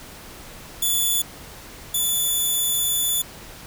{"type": "tone pair in turn", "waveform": "5% pulse", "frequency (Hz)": [3454, 3478], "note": ["A7", "A7"], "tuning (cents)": [-33, -21], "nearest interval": "unison", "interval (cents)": 12, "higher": "second", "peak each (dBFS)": [-11, -12], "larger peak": "first", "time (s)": [[0.82, 1.22], [1.94, 3.22]], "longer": "second", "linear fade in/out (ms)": 5, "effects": ["pink hiss -41 dBFS RMS until 3.66 s"]}